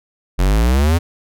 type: exponential sweep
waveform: square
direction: up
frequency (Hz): 43.4 to 87.31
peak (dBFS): -12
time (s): 0.38-0.99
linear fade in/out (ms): 20
effects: none